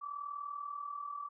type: tone with amplitude modulation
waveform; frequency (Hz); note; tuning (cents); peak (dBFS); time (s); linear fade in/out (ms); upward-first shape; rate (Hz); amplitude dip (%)
sine; 1156; D6; -28; -36; 0.01-1.29; 20; sine; 40.3; 70
effects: none